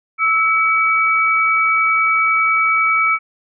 sine tone pair together, 1312 / 2278 Hz, E6 / C#7, -9 / +47 cents, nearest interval minor seventh, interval 956 cents, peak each -15 dBFS, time 0.18-3.19 s, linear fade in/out 50 ms, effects none

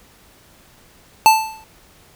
square tone with exponential decay, 880 Hz, A5, in tune, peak -5 dBFS, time 1.26-1.64 s, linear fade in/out 0 ms, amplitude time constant 81 ms, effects pink hiss -50 dBFS RMS until 2.15 s

